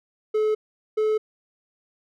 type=tone pair in turn; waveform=triangle; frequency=430.1 / 431.6 Hz; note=A4 / A4; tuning=-39 / -33 cents; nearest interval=unison; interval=6 cents; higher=second; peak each=-17 dBFS; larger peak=neither; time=0.34-0.55 / 0.97-1.18 s; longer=neither; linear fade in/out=10 ms; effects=none